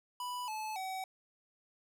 square tone with pitch steps, 988 / 865.1 / 757.5 Hz, B5 / A5 / F#5, 0 / -30 / +40 cents, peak -38 dBFS, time 0.2-1.04 s, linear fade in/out 2 ms, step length 280 ms, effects none

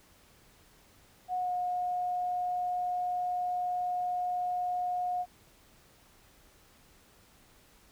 sine tone with pitch glide, 730 to 720.4 Hz, F#5 to F#5, -24 to -46 cents, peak -29 dBFS, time 1.28-5.26 s, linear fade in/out 50 ms, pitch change -22 cents, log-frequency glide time 1.38-1.52 s, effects pink hiss -61 dBFS RMS until 7.91 s

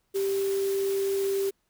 sine tone in noise, 392 Hz, G4, in tune, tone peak -24 dBFS, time 0.14-1.51 s, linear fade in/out 20 ms, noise white, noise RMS -40 dBFS, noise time 0.14-1.51 s, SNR +13 dB, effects pink hiss -74 dBFS RMS until 1.69 s

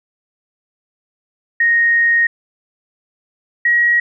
sine tone pair in turn, 1864.7 / 1901.7 Hz, A#6 / A#6, 0 / +34 cents, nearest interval unison, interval 34 cents, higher second, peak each -10 dBFS, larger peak neither, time 1.6-2.27 / 3.65-4 s, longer first, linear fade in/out 5 ms, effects none

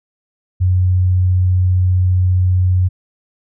sine tone, 91.5 Hz, F#2, 19 cents flat, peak -10 dBFS, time 0.6-2.89 s, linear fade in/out 20 ms, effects none

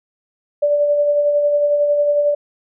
sine tone with tremolo, 584 Hz, D5, 10 cents flat, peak -11 dBFS, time 0.62-2.35 s, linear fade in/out 10 ms, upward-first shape sine, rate 11 Hz, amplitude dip 35%, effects none

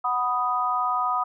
sine chord, B major, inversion second, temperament equal, 740 / 987.8 / 1244.5 Hz, F#5 / B5 / D#6, 0 / 0 / 0 cents, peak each -28 / -27 / -24 dBFS, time 0.04-1.24 s, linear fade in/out 10 ms, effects none

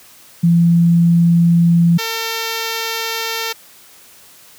sine / 5% pulse tone pair in turn, 169.9 / 452.4 Hz, F3 / A4, -47 / +48 cents, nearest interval octave + perfect fourth, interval 1695 cents, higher second, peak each -8 dBFS, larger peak neither, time 0.43-1.98 / 1.98-3.53 s, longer neither, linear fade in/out 10 ms, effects white hiss -44 dBFS RMS until 4.58 s + high-pass 60 Hz 12 dB/octave

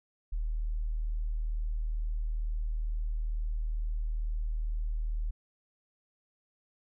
sine tone, 38.89 Hz, D#1, in tune, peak -29 dBFS, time 0.32-5.31 s, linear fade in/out 10 ms, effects none

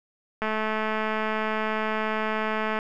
click train, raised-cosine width 0.5 ms, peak -13 dBFS, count 515, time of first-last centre 0.42-2.789 s, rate 217 Hz, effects none

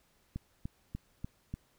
click train, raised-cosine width 5 ms, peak -25 dBFS, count 5, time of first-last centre 0.36-1.54 s, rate 3.39 Hz, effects pink hiss -70 dBFS RMS until 1.78 s

